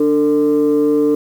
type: tone pair together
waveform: sine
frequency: 293.7 / 449.4 Hz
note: D4 / A4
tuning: 0 / +37 cents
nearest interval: perfect fifth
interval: 737 cents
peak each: -12 dBFS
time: 0-1.15 s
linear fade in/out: 5 ms
effects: tanh soft clip ceiling -7 dBFS + 7-bit